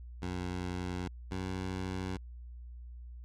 15% pulse tone pair in turn, 90.4 / 93.32 Hz, F#2 / F#2, -40 / +15 cents, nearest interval minor second, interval 55 cents, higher second, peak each -29 / -29 dBFS, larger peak neither, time 0.22-1.08 / 1.31-2.17 s, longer neither, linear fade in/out 5 ms, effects added 60 Hz sine -44 dBFS peak until 3.24 s + low-pass 7000 Hz 12 dB/octave

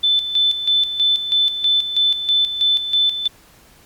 sine tone with tremolo, 3520 Hz, A7, in tune, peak -12 dBFS, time 0.03-3.28 s, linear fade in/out 10 ms, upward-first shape square, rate 3.1 Hz, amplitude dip 65%, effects pink hiss -49 dBFS RMS until 3.85 s + MP3 96 kbps

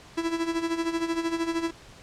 45% pulse tone with tremolo, 331.8 Hz, E4, 11 cents sharp, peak -23 dBFS, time 0.17-1.71 s, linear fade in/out 10 ms, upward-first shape sine, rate 13 Hz, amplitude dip 70%, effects pink hiss -49 dBFS RMS until 2.02 s + low-pass 7000 Hz 12 dB/octave

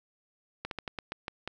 slowing click train, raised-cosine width 0.3 ms, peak -19 dBFS, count 8, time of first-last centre 0.65-1.476 s, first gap 62 ms, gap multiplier 1.21, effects none

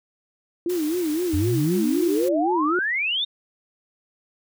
sine tone with vibrato, 329.6 Hz, E4, in tune, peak -21 dBFS, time 0.66-2.79 s, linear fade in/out 2 ms, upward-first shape sine, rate 3.9 Hz, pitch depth 170 cents each way
white noise, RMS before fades -37 dBFS, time 0.69-2.29 s, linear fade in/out 10 ms
sine exponential sweep, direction up, 82.1 to 3729 Hz, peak -21 dBFS, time 1.33-3.25 s, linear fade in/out 10 ms
effects none

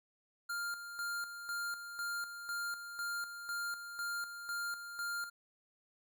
square tone with tremolo, 1400 Hz, F6, 4 cents sharp, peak -37 dBFS, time 0.49-5.3 s, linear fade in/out 10 ms, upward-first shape square, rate 2 Hz, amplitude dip 60%, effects none

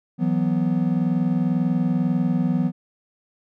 triangle chord, E suspended second, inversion none, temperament equal, 164.81 / 185 / 246.9 Hz, E3 / F#3 / B3, 0 / 0 / 0 cents, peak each -21 dBFS, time 0.18-2.72 s, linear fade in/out 50 ms, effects none

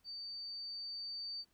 sine tone with level ramp, 4596 Hz, D8, 38 cents flat, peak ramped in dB -43 to -40 dBFS, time 0.04-1.45 s, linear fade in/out 50 ms, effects pink hiss -75 dBFS RMS until 1.53 s

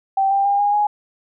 sine tone with pitch steps, 778 / 791.1 / 804.5 / 818.1 / 831.9 Hz, G5 / G5 / G5 / G#5 / G#5, -13 / +16 / +45 / -26 / +3 cents, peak -14 dBFS, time 0.17-0.87 s, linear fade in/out 5 ms, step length 140 ms, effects none

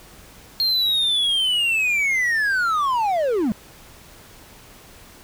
triangle linear sweep, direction down, 4241 to 191.6 Hz, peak -16 dBFS, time 0.6-3.52 s, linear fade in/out 0 ms, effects pink hiss -46 dBFS RMS until 5.23 s

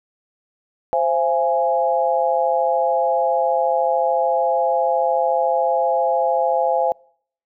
sine chord, C augmented, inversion none, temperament equal with one note detuned, 523.3 / 676.6 / 830.6 Hz, C5 / E5 / G#5, 0 / +45 / 0 cents, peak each -20 dBFS, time 0.93-6.92 s, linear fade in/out 0 ms, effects noise-tail reverb RT60 0.6 s tail -26 dB re dry

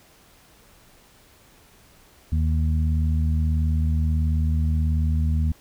harmonic tone, 78.5 Hz, D#2, 16 cents sharp, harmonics 1 / 2 / 3, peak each -19 / -28 / -31 dBFS, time 2.32-5.52 s, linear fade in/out 5 ms, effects pink hiss -54 dBFS RMS until 5.6 s

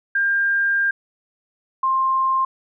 sine tone pair in turn, 1600 / 1056.5 Hz, G6 / C6, +35 / +16 cents, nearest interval perfect fifth, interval 719 cents, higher first, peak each -16 dBFS, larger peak neither, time 0.15-0.91 / 1.83-2.45 s, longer first, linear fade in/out 5 ms, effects none

